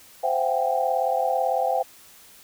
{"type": "tone cluster", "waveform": "sine", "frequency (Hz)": [519, 674, 760, 798], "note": ["C5", "E5", "F#5", "G5"], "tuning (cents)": [-14, 38, 46, 31], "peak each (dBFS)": -26, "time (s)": [0.23, 1.83], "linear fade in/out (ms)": 10, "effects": ["white hiss -50 dBFS RMS until 2.43 s"]}